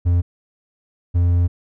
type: tone pair in turn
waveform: triangle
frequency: 87.31 / 87.31 Hz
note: F2 / F2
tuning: 0 / 0 cents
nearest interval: unison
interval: 0 cents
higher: neither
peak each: -11 dBFS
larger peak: neither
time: 0.05-0.22 / 1.14-1.48 s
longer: second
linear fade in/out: 20 ms
effects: none